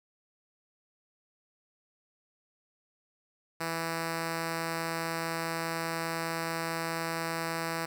5% pulse tone, 164.81 Hz, E3, in tune, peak -20 dBFS, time 3.6-7.86 s, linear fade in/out 10 ms, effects none

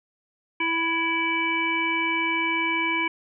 harmonic tone with a mistuned harmonic, 329.6 Hz, E4, in tune, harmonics 1 / 3 / 5 / 7 / 9, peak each -30 / -28 / -35 / -24 / -34 dBFS, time 0.6-3.08 s, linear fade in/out 5 ms, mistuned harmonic 5, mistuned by +19 cents, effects none

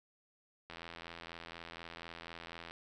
click train, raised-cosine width 0.3 ms, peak -30 dBFS, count 170, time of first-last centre 0.7-2.71 s, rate 84.1 Hz, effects none

